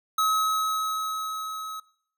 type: tone with level ramp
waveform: square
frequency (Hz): 1281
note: E6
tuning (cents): -50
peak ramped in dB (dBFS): -21 to -35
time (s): 0.18-1.8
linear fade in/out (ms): 5
effects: noise-tail reverb RT60 0.6 s tail -20 dB re dry